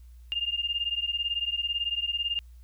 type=beating tone pair; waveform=sine; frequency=2805 / 2823 Hz; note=F7 / F7; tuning=+7 / +18 cents; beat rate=18 Hz; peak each=-30 dBFS; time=0.32-2.39 s; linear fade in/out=0 ms; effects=added 60 Hz sine -46 dBFS peak until 2.63 s + white hiss -69 dBFS RMS until 2.63 s